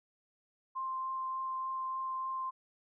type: tone with vibrato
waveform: sine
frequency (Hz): 1050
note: C6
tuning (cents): +6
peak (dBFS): -34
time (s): 0.75-2.51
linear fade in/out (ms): 20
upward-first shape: triangle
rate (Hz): 3.4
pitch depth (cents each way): 8
effects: none